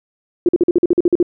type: tone bursts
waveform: sine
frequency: 349.2 Hz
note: F4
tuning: in tune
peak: -8 dBFS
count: 11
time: 0.46-1.228 s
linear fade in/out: 2 ms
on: 28 ms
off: 46 ms
effects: none